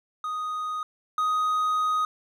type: tone pair in turn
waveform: triangle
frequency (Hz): 1244.5 / 1250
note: D#6 / D#6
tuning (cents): 0 / +8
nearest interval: unison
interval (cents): 8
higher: second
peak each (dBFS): -26 / -20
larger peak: second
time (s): 0.24-0.83 / 1.18-2.05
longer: second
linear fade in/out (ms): 2
effects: none